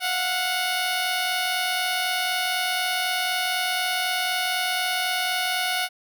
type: tone pair together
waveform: 10% pulse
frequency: 691 / 735 Hz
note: F5 / F#5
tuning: -19 / -12 cents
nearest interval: minor second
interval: 107 cents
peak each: -24 / -15 dBFS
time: 0-5.89 s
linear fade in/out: 50 ms
effects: none